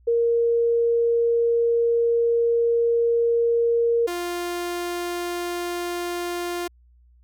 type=tone pair in turn; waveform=sine / sawtooth; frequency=467.2 / 350 Hz; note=A#4 / F4; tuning=+4 / +4 cents; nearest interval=perfect fourth; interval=500 cents; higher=first; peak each=-17 / -22 dBFS; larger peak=first; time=0.07-4.07 / 4.07-6.68 s; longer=first; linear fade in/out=10 ms; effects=added 60 Hz sine -52 dBFS peak until 7.23 s